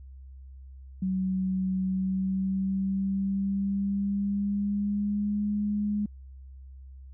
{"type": "tone with pitch glide", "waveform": "sine", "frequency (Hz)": [187.8, 207.2], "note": ["F#3", "G#3"], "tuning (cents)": [26, -4], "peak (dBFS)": -25, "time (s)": [1.02, 6.06], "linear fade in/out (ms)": 5, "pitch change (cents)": 170, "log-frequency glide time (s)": [1.83, 5.46], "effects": ["added 66 Hz sine -43 dBFS peak until 7.13 s"]}